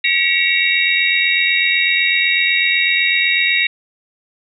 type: tone cluster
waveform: sine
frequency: 1926 / 2201 / 2289 / 2744 / 3768 Hz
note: B6 / C#7 / D7 / F7 / A#7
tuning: -44 / -13 / -45 / -31 / +18 cents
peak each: -19 dBFS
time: 0.04-3.67 s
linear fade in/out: 5 ms
effects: none